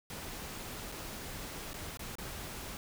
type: noise with dropouts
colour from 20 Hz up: pink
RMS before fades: -43 dBFS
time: 0.1-2.77 s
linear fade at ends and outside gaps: 1 ms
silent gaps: 0.918-0.922 / 1.733-1.741 / 1.972-1.993 / 2.154-2.184 s
effects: none